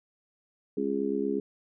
harmonic tone, 68.4 Hz, C#2, 23 cents flat, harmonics 3 / 4 / 5 / 6, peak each -34 / -31 / -34 / -30 dBFS, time 0.77-1.4 s, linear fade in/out 5 ms, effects none

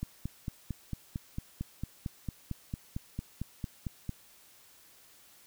click train, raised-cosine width 5 ms, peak -22 dBFS, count 19, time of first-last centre 0.03-4.093 s, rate 4.43 Hz, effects white hiss -59 dBFS RMS until 5.46 s

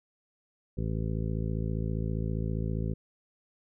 harmonic tone, 55 Hz, A1, in tune, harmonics 1 / 2 / 3 / 4 / 5 / 6 / 7 / 8 / 9, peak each -33 / -33 / -34 / -39 / -43 / -51 / -42 / -48 / -46 dBFS, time 0.77-2.94 s, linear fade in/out 10 ms, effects none

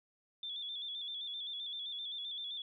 sine tone with vibrato, 3471 Hz, A7, 24 cents flat, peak -39 dBFS, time 0.43-2.62 s, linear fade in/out 2 ms, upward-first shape square, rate 7.7 Hz, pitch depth 48 cents each way, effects none

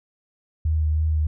sine tone with vibrato, 77.78 Hz, D#2, in tune, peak -18 dBFS, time 0.65-1.27 s, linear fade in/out 5 ms, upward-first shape triangle, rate 3.1 Hz, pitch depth 26 cents each way, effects none

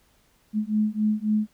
sine beating tone pair, 211.6 / 215.3 Hz, G#3 / A3, +33 / -37 cents, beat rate 3.7 Hz, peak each -24 dBFS, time 0.53-1.48 s, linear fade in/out 50 ms, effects pink hiss -63 dBFS RMS until 1.53 s

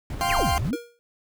brown noise with tremolo, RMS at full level -30 dBFS, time 0.1-0.71 s, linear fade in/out 2 ms, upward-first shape square, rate 11 Hz, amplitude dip 25%
40% pulse chord, F suspended second, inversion none, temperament equal with one note detuned, 698.5 / 784 / 1049.5 Hz, F5 / G5 / C6, 0 / 0 / +5 cents, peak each -26 dBFS, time 0.21-0.58 s, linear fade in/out 0 ms
sine exponential two-way sweep, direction down then up, 3299 to 56.5 to 348.7 Hz, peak -24 dBFS, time 0.29-0.76 s, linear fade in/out 10 ms, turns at 0.54 s
square tone with exponential decay, 474.9 Hz, A#4, 32 cents sharp, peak -27 dBFS, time 0.73-0.99 s, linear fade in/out 0 ms, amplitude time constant 55 ms
effects none

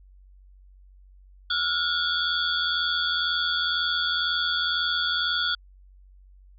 sine tone cluster, 1350 / 1432 / 3325 / 3491 / 4507 Hz, E6 / F6 / G#7 / A7 / C#8, +41 / +43 / +1 / -14 / +28 cents, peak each -34 / -27 / -28 / -30 / -31 dBFS, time 1.5-5.55 s, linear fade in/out 5 ms, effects added 47 Hz sine -49 dBFS peak until 6.58 s + AAC 64 kbps

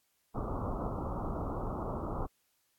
pink low-pass noise, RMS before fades -36 dBFS, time 0.34-2.27 s, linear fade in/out 20 ms, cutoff 1300 Hz, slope 96 dB/octave, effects white hiss -75 dBFS RMS until 2.78 s + AAC 64 kbps

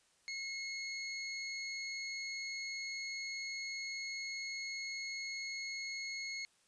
25% pulse tone, 2169 Hz, C#7, 38 cents flat, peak -36 dBFS, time 0.28-6.45 s, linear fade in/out 0 ms, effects white hiss -71 dBFS RMS until 6.67 s + resampled to 22050 Hz

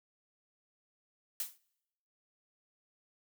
blue noise with exponential decay, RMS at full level -32 dBFS, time 1.4-1.58 s, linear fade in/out 2 ms, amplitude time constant 38 ms, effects noise-tail reverb RT60 0.9 s tail -26 dB re dry

